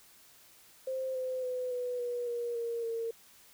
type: tone with pitch steps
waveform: sine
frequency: 523.3 / 513.4 / 503.7 / 494.2 / 484.9 / 475.7 / 466.7 / 457.9 Hz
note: C5 / C5 / B4 / B4 / B4 / A#4 / A#4 / A#4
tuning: 0 / -33 / +34 / +1 / -32 / +35 / +2 / -31 cents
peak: -32 dBFS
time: 0.87-3.11 s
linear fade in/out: 5 ms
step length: 280 ms
effects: white hiss -59 dBFS RMS until 3.53 s